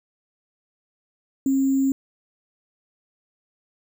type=tone with sample-and-hold; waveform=sine; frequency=270.1 Hz; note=C#4; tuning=45 cents flat; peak=-17 dBFS; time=1.46-1.92 s; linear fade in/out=2 ms; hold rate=7350 Hz; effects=none